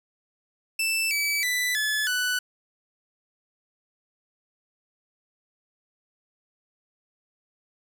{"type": "tone with pitch steps", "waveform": "sawtooth", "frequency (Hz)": [2653, 2296, 1987.5, 1720.3, 1488.9], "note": ["E7", "D7", "B6", "A6", "F#6"], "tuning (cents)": [10, -40, 10, -39, 10], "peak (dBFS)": -20, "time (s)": [0.79, 2.39], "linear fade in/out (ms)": 5, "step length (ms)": 320, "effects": []}